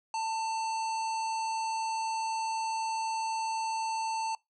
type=harmonic tone with a mistuned harmonic; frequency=892 Hz; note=A5; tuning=23 cents sharp; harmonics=1 / 3 / 5 / 7 / 9 / 10; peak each=-30 / -43 / -44 / -47 / -50 / -53 dBFS; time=0.14-4.35 s; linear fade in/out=2 ms; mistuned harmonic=9; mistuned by=-51 cents; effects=noise-tail reverb RT60 0.2 s tail -24 dB re dry